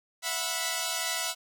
5% pulse chord, E suspended second, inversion none, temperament equal with one note detuned, 659.3 / 730.6 / 987.8 Hz, E5 / F#5 / B5, 0 / -22 / 0 cents, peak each -22 dBFS, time 0.22-1.35 s, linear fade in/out 50 ms, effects none

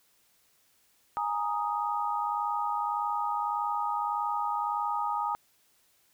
sine chord, Ab suspended second, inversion none, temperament equal, 830.6 / 932.3 / 1244.5 Hz, Ab5 / Bb5 / Eb6, 0 / 0 / 0 cents, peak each -32 dBFS, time 1.17-5.35 s, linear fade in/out 0 ms, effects white hiss -67 dBFS RMS until 6.13 s

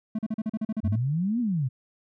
triangle tone bursts, 218.3 Hz, A3, 13 cents flat, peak -23 dBFS, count 11, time 0.15-0.958 s, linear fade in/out 5 ms, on 38 ms, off 39 ms
sine exponential two-way sweep, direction up then down, 87.1 to 251.5 to 120.3 Hz, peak -23 dBFS, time 0.83-1.69 s, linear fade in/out 20 ms, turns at 1.4 s
effects none

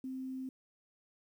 sine tone with quantisation, 261.2 Hz, C4, 3 cents flat, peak -38 dBFS, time 0.04-0.49 s, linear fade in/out 2 ms, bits 11, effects none

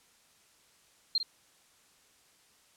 sine tone with echo, 4186 Hz, C8, in tune, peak -24 dBFS, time 1.15-1.18 s, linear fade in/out 2 ms, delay 50 ms, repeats 1, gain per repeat -8 dB, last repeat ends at 1.23 s, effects white hiss -64 dBFS RMS until 2.76 s + low-pass 10000 Hz 12 dB/octave

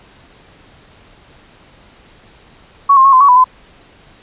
sine tone with pitch steps, 1117 / 1060 / 1094 / 1030 / 1124 / 993 / 1019 Hz, C#6 / C6 / C#6 / C6 / C#6 / B5 / C6, +13 / +22 / -23 / -28 / +24 / +9 / -46 cents, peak -4 dBFS, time 2.89-3.443 s, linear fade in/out 10 ms, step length 79 ms, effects pink hiss -45 dBFS RMS until 4.22 s + resampled to 8000 Hz

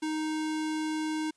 square tone, 311.1 Hz, D#4, in tune, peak -30 dBFS, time 0.02-1.31 s, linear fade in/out 10 ms, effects white hiss -71 dBFS RMS until 1.36 s + resampled to 22050 Hz

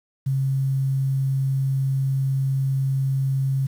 sine tone with quantisation, 134.9 Hz, C#3, 47 cents flat, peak -19 dBFS, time 0.26-3.67 s, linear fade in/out 10 ms, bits 8, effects none

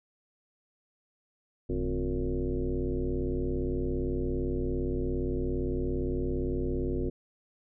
sine tone with frequency modulation, 164.81 Hz, E3, in tune, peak -27 dBFS, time 1.69-7.1 s, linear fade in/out 10 ms, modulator 97.5 Hz, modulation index 2.8, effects none

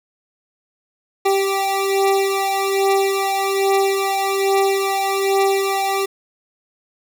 25% pulse beating tone pair, 390.5 / 391.7 Hz, G4 / G4, -7 / -1 cents, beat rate 1.2 Hz, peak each -14 / -17 dBFS, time 1.25-6.06 s, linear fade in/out 10 ms, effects none

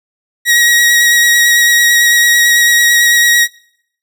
sawtooth tone with vibrato, 1900 Hz, A#6, 33 cents sharp, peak -3 dBFS, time 0.45-3.48 s, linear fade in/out 50 ms, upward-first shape sine, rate 9 Hz, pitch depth 15 cents each way, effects noise-tail reverb RT60 0.7 s tail -26 dB re dry

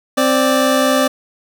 25% pulse tone pair together, 261.6 / 587.3 Hz, C4 / D5, 0 / 0 cents, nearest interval octave + major second, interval 1400 cents, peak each -11 dBFS, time 0.17-1.08 s, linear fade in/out 10 ms, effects none

